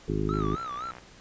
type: harmonic tone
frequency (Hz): 51.91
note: G#1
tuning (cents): 0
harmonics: 1 / 2 / 3 / 4 / 5 / 6 / 7 / 8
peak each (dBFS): -33 / -35 / -31 / -37 / -34 / -35 / -33 / -35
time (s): 0.08-0.56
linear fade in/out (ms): 5
type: tone with vibrato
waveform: triangle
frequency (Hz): 1244.5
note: D#6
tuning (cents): 0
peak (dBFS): -31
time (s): 0.29-0.91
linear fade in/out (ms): 0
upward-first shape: sine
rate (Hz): 3.9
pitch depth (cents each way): 150
type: click train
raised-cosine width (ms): 0.5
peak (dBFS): -28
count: 41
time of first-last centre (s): 0.34-0.984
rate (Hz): 62.1
effects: pink hiss -52 dBFS RMS until 1.2 s + resampled to 16000 Hz